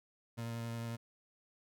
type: tone with vibrato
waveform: 30% pulse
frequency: 116.1 Hz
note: A#2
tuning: 7 cents flat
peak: -36 dBFS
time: 0.37-0.97 s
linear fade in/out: 20 ms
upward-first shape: sine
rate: 11 Hz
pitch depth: 13 cents each way
effects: none